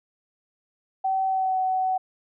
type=tone with pitch glide; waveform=sine; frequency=765 to 751 Hz; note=G5 to F#5; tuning=-42 to +26 cents; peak=-21 dBFS; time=1.04-1.98 s; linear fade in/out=10 ms; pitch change=-32 cents; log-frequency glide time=1.27-1.58 s; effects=none